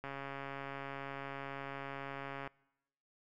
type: click train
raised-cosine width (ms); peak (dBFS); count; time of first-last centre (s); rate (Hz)
0.5; -28; 337; 0.04-2.475; 138
effects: noise-tail reverb RT60 0.9 s tail -24 dB re dry